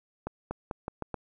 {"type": "accelerating click train", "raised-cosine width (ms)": 1, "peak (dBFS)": -19, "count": 6, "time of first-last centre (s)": [0.27, 1.143], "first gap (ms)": 240, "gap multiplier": 0.84, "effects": []}